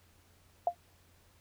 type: tone with exponential decay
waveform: sine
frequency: 698 Hz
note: F5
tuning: 1 cent flat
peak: -21 dBFS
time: 0.67-0.75 s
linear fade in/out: 2 ms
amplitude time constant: 16 ms
effects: added 87 Hz sine -66 dBFS peak until 1.4 s + pink hiss -66 dBFS RMS until 1.4 s